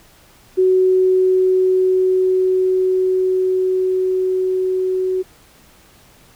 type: tone with level ramp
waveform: sine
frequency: 372.6 Hz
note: F#4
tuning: 12 cents sharp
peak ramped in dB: -10 to -16 dBFS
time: 0.57-5.23 s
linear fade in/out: 20 ms
effects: pink hiss -49 dBFS RMS until 6.35 s